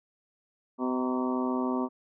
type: harmonic tone with a mistuned harmonic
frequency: 127 Hz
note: B2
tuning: 49 cents sharp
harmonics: 2 / 3 / 4 / 5 / 6 / 7 / 8 / 9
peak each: -28 / -34 / -40 / -38 / -43 / -37 / -42 / -38 dBFS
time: 0.78-1.89 s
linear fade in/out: 50 ms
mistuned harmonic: 7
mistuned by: +64 cents
effects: none